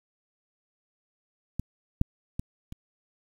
clicks, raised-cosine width 5 ms, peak -17 / -9 / -18 / -27 dBFS, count 4, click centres 1.596 / 2.014 / 2.395 / 2.724 s, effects 8-bit

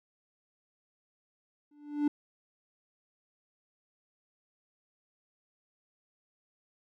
triangle tone with exponential growth, 293.7 Hz, D4, in tune, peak -20 dBFS, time 1.71-2.08 s, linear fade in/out 5 ms, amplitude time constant 79 ms, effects none

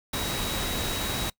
sine tone in noise, 3832 Hz, A#7, 47 cents sharp, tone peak -35 dBFS, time 0.13-1.3 s, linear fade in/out 5 ms, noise pink, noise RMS -30 dBFS, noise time 0.13-1.3 s, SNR -8 dB, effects noise-tail reverb RT60 0.1 s tail -22 dB re dry

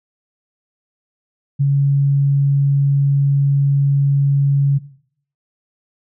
sine tone, 140 Hz, C#3, 18 cents sharp, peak -11 dBFS, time 1.59-4.79 s, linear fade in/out 20 ms, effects noise-tail reverb RT60 0.6 s tail -17 dB re dry

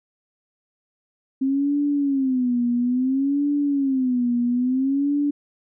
sine tone with vibrato, 263.7 Hz, C4, 14 cents sharp, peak -18 dBFS, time 1.41-5.31 s, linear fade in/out 10 ms, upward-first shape sine, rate 0.59 Hz, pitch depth 160 cents each way, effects none

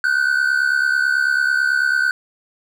triangle tone pair together, 1465 / 1534.1 Hz, F#6 / G6, -18 / -38 cents, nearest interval minor second, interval 80 cents, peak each -16 dBFS, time 0.04-2.11 s, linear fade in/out 2 ms, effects none

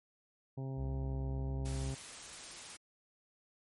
harmonic tone, 133.5 Hz, C3, 35 cents sharp, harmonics 1 / 2 / 3 / 4 / 5 / 6 / 7, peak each -38 / -46 / -49 / -54 / -56 / -57 / -61 dBFS, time 0.57-1.95 s, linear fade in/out 10 ms
triangle tone with vibrato, 64.9 Hz, C2, 13 cents flat, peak -35 dBFS, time 0.76-1.94 s, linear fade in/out 50 ms, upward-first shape sine, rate 1.8 Hz, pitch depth 10 cents each way
white noise, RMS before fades -48 dBFS, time 1.65-2.77 s, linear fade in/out 10 ms
effects MP3 48 kbps

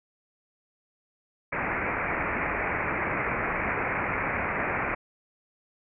white low-pass noise, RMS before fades -29 dBFS, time 1.52-4.95 s, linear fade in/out 10 ms, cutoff 2400 Hz, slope 96 dB/octave, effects none

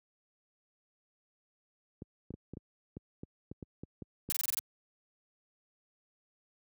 clicks, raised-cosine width 3 ms, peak -29 dBFS, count 12, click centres 2.021 / 2.306 / 2.34 / 2.536 / 2.571 / 2.969 / 3.234 / 3.515 / 3.627 / 3.835 / 4.022 / 4.29 s
blue noise bursts, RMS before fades -32 dBFS, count 7, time 4.3-4.591 s, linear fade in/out 0 ms, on 21 ms, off 24 ms
effects high-pass 80 Hz 12 dB/octave

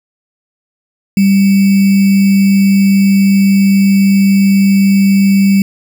sine tone with sample-and-hold, 196.3 Hz, G3, 3 cents sharp, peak -5 dBFS, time 1.17-5.62 s, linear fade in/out 2 ms, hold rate 2450 Hz, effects none

